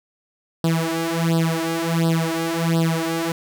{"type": "tone with flanger", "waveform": "sawtooth", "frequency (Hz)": 164.81, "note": "E3", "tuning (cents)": 0, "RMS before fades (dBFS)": -21, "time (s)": [0.64, 3.32], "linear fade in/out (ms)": 2, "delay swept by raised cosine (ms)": [0.22, 3.62], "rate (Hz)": 1.4, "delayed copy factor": 1, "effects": ["9-bit"]}